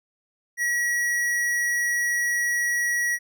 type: tone with hard clipping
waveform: sine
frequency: 1919 Hz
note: A#6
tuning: 50 cents sharp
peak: -23 dBFS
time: 0.57-3.19 s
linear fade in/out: 50 ms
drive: 15 dB
effects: none